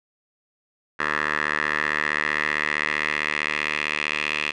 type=tone with band-pass filter sweep; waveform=10% pulse; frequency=75.4 Hz; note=D2; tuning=46 cents sharp; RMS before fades=-25 dBFS; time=0.99-4.52 s; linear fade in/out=10 ms; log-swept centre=1600 to 2500 Hz; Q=3.8; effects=resampled to 22050 Hz